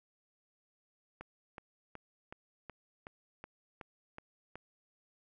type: click train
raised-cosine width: 0.5 ms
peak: -30 dBFS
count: 10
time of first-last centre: 1.21-4.556 s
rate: 2.69 Hz
effects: none